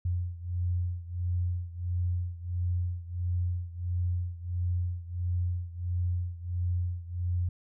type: beating tone pair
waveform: sine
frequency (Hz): 88 / 89.5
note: F2 / F2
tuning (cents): +14 / +43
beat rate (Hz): 1.5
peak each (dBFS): -30 / -33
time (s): 0.05-7.49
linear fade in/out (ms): 5
effects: none